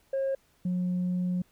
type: tone pair in turn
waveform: sine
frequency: 540 / 180.2 Hz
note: C#5 / F#3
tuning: -45 / -45 cents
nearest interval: octave + perfect fifth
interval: 1900 cents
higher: first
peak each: -24 dBFS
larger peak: neither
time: 0.13-0.35 / 0.65-1.42 s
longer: second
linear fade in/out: 5 ms
effects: tanh soft clip ceiling -24 dBFS + pink hiss -66 dBFS RMS until 1.51 s